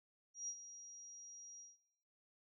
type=tone with ADSR envelope; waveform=sine; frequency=5720 Hz; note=F8; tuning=41 cents sharp; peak=-40 dBFS; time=0.34-1.77 s; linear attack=140 ms; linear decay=63 ms; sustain=-13 dB; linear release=170 ms; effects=noise-tail reverb RT60 0.8 s tail -20 dB re dry